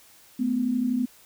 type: tone pair together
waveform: sine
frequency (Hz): 220 / 252.2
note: A3 / B3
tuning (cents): 0 / +36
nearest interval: major second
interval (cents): 236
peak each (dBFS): -28 / -23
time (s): 0.39-1.06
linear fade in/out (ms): 10
effects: white hiss -54 dBFS RMS until 1.25 s